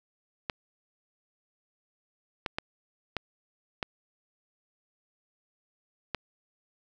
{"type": "clicks", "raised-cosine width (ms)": 0.3, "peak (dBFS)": -14, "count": 6, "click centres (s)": [0.498, 2.462, 2.585, 3.167, 3.828, 6.147], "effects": []}